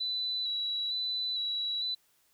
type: tone with vibrato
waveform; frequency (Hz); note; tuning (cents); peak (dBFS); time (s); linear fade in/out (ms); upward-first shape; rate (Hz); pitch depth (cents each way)
sine; 3951; B7; 0; -30; 0-1.95; 10; square; 1.1; 18
effects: white hiss -69 dBFS RMS until 2.33 s